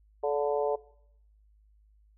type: harmonic tone with a mistuned harmonic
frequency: 144.6 Hz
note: D3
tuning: 27 cents flat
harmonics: 3 / 4 / 5 / 6 / 7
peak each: -29 / -30 / -34 / -37 / -44 dBFS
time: 0.23-0.76 s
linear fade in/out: 10 ms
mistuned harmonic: 6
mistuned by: +35 cents
effects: noise-tail reverb RT60 0.7 s tail -20 dB re dry + added 52 Hz sine -59 dBFS peak until 2.17 s